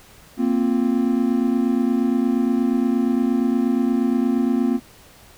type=chord; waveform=triangle; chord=Bb suspended second; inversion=none; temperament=equal; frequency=233.1 / 261.6 / 349.2 Hz; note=Bb3 / C4 / F4; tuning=0 / 0 / 0 cents; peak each=-18 / -18 / -24 dBFS; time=0.37-4.8 s; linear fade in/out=50 ms; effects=pink hiss -48 dBFS RMS until 5.37 s